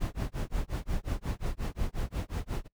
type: noise with tremolo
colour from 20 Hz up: brown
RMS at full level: -29 dBFS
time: 0-2.68 s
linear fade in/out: 20 ms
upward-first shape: sine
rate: 5.6 Hz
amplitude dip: 100%
effects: noise-tail reverb RT60 0.1 s tail -23 dB re dry